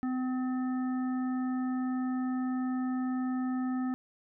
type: harmonic tone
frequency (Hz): 255.6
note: C4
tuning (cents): -40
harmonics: 1 / 3 / 5 / 7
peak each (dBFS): -29 / -43 / -45 / -50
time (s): 0.03-3.94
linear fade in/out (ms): 0
effects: none